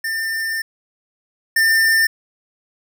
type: tone pair in turn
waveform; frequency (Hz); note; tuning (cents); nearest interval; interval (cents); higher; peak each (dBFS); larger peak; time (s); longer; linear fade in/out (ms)
square; 1797 / 1797; A6 / A6; +36 / +36; unison; 0; neither; -21 / -13; second; 0.04-0.62 / 1.56-2.07; first; 5
effects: none